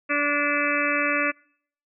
harmonic tone, 290.4 Hz, D4, 19 cents flat, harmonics 1 / 2 / 4 / 5 / 6 / 7 / 8 / 9, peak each -29 / -29 / -29 / -29 / -29 / -29 / -29 / -29 dBFS, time 0.09-1.32 s, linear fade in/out 20 ms, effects noise-tail reverb RT60 0.6 s tail -26 dB re dry

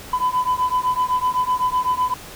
sine beating tone pair, 1001 / 1008.9 Hz, B5 / B5, +23 / +37 cents, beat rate 7.9 Hz, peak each -19 dBFS, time 0.13-2.14 s, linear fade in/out 5 ms, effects tanh soft clip ceiling -13 dBFS + pink hiss -38 dBFS RMS until 2.35 s

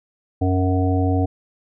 harmonic tone, 92.5 Hz, F#2, in tune, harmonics 1 / 3 / 5 / 7 / 8, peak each -18 / -21 / -27 / -30 / -27 dBFS, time 0.41-1.26 s, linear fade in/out 10 ms, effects none

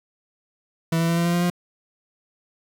40% pulse tone with pitch steps, 164.4 / 166.31 / 168.24 / 170.2 / 172.18 / 174.18 / 176.2 Hz, E3 / E3 / E3 / F3 / F3 / F3 / F3, -4 / +16 / +36 / -44 / -24 / -4 / +16 cents, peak -18 dBFS, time 0.92-1.501 s, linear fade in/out 5 ms, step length 83 ms, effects 9-bit

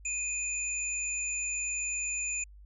sine tone pair together, 2489 / 7048 Hz, D#7 / A8, 0 / +2 cents, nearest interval octave + tritone, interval 1802 cents, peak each -34 / -33 dBFS, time 0.05-2.44 s, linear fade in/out 5 ms, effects added 50 Hz sine -49 dBFS peak until 2.65 s

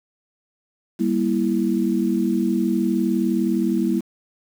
sine chord, E diminished, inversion first, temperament just, 197.78 / 237.3 / 329.6 Hz, G3 / Bb3 / E4, +16 / +31 / 0 cents, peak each -22 dBFS, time 0.99-4.01 s, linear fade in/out 20 ms, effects 7-bit

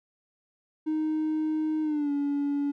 triangle tone with pitch glide, 311.1 to 285.3 Hz, D#4 to C#4, 0 to +50 cents, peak -22 dBFS, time 0.86-2.72 s, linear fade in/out 20 ms, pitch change -150 cents, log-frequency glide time 1.82-2.11 s, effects tanh soft clip ceiling -20 dBFS

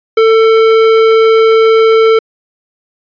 sine tone with tanh clipping, 446.3 Hz, A4, 25 cents sharp, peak -6 dBFS, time 0.17-2.19 s, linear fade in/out 5 ms, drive 16 dB, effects resampled to 11025 Hz

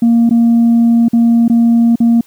sine tone with dropouts, 233 Hz, A#3, 1 cent flat, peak -4 dBFS, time 0.02-2.21 s, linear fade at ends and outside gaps 5 ms, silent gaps 0.294-0.308 / 1.084-1.132 / 1.481-1.498 / 1.957-2.002 s, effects tanh soft clip ceiling -4 dBFS + white hiss -48 dBFS RMS until 2.26 s

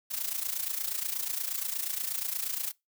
blue noise with amplitude modulation, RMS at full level -30 dBFS, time 0.1-2.72 s, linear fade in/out 20 ms, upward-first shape sine, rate 28.4 Hz, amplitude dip 75%, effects noise-tail reverb RT60 0.2 s tail -23 dB re dry

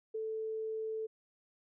sine tone with ADSR envelope, 440 Hz, A4, in tune, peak -33 dBFS, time 0.14-1.07 s, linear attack 12 ms, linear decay 5 ms, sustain -2 dB, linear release 15 ms, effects none

